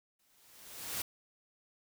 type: noise with exponential growth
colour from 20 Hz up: white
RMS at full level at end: -35 dBFS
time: 0.19-1.02 s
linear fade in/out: 5 ms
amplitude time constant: 180 ms
effects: none